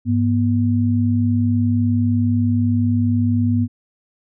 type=tone pair together; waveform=sine; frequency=101.79 / 242.1 Hz; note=G#2 / B3; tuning=-34 / -34 cents; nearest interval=octave + minor third; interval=1500 cents; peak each=-17 dBFS; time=0.05-3.68 s; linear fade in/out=50 ms; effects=none